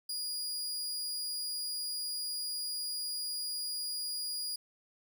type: tone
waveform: sawtooth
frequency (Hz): 4872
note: D#8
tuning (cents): -37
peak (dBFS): -32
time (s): 0.09-4.56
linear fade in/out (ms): 5
effects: none